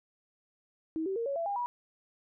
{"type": "tone with pitch steps", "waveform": "sine", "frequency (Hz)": [320, 385, 463.1, 557.2, 670.3, 806.3, 970.1], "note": ["D#4", "G4", "A#4", "C#5", "E5", "G5", "B5"], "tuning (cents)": [49, -31, -11, 9, 29, 49, -31], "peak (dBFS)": -30, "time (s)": [0.96, 1.66], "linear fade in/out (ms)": 0, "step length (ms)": 100, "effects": []}